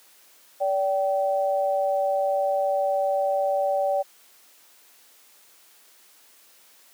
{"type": "tone pair together", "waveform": "sine", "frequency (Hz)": [576, 773.5], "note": ["D5", "G5"], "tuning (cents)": [-34, -23], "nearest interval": "perfect fourth", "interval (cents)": 511, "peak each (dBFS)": [-22, -25], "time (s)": [0.6, 4.03], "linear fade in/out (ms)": 20, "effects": ["white hiss -55 dBFS RMS until 6.93 s", "high-pass 300 Hz 12 dB/octave"]}